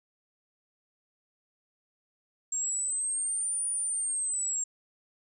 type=exponential two-way sweep; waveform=sine; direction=up then down; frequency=7459 to 9530 to 7459 Hz; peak=-28 dBFS; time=2.52-4.64 s; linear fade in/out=5 ms; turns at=3.69 s; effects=none